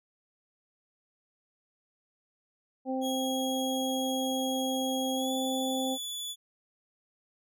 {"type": "harmonic tone", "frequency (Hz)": 261.6, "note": "C4", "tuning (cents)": 0, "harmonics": [1, 2, 3], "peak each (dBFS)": [-31, -34, -36], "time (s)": [2.85, 5.98], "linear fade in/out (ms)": 50}
{"type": "tone with pitch glide", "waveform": "sawtooth", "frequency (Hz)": [3302, 3448], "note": ["G#7", "A7"], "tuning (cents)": [-11, -36], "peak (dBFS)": -32, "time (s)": [3.01, 6.36], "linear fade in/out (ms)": 50, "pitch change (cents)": 75, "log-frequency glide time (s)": [5.15, 5.32]}
{"effects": []}